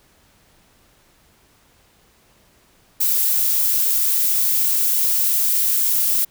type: noise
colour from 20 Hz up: violet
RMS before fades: -18 dBFS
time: 3-6.25 s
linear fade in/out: 10 ms
effects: pink hiss -56 dBFS RMS until 6.3 s